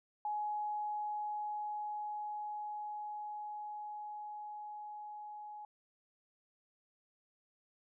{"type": "tone with level ramp", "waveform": "sine", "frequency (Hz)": 840, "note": "G#5", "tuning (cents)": 19, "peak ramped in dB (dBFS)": [-34, -45], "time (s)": [0.25, 5.65], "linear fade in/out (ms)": 2, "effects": []}